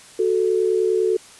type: tone pair together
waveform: sine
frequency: 370 / 440 Hz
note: F#4 / A4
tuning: 0 / 0 cents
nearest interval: minor third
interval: 300 cents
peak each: -19 dBFS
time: 0.19-1.17 s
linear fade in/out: 5 ms
effects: white hiss -45 dBFS RMS until 1.39 s + resampled to 24000 Hz